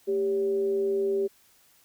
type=tone with frequency modulation; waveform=sine; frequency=393.9 Hz; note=G4; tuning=8 cents sharp; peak=-23 dBFS; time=0.07-1.28 s; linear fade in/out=20 ms; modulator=171 Hz; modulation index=0.32; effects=white hiss -61 dBFS RMS until 1.84 s